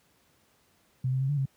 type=tone with pitch steps; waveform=sine; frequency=128.7 / 131.3 / 134.4 / 145.3 / 135.2 Hz; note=C3 / C3 / C3 / D3 / C#3; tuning=-28 / +6 / +47 / -18 / -43 cents; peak=-24 dBFS; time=1.04-1.455 s; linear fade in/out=5 ms; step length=83 ms; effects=pink hiss -66 dBFS RMS until 1.56 s + high-pass 80 Hz 12 dB/octave